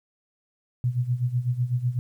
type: tone with tremolo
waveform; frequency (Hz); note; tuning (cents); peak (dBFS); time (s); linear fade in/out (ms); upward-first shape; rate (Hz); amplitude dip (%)
sine; 123.47; B2; 0; -19; 0.84-1.99; 0; sine; 8; 80
effects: 10-bit